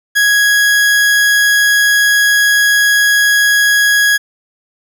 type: tone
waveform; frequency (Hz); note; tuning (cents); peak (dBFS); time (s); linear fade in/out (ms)
40% pulse; 1661.2; G#6; 0; -7; 0.15-4.18; 20
effects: none